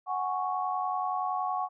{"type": "chord", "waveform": "sine", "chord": "F# suspended second", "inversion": "none", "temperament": "equal", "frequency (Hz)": [740, 830.6, 1108.7], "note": ["F#5", "G#5", "C#6"], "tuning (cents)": [0, 0, 0], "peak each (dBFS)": [-31, -35, -32], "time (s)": [0.06, 1.69], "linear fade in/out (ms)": 50, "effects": []}